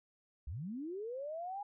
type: linear sweep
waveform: sine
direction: up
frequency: 56.5 to 830 Hz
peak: -39 dBFS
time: 0.47-1.63 s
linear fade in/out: 5 ms
effects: none